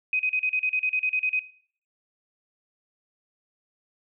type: tone bursts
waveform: sine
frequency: 2513 Hz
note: D#7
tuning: 17 cents sharp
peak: -21 dBFS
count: 13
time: 0.13-1.393 s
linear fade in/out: 2 ms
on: 63 ms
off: 37 ms
effects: noise-tail reverb RT60 0.5 s tail -17 dB re dry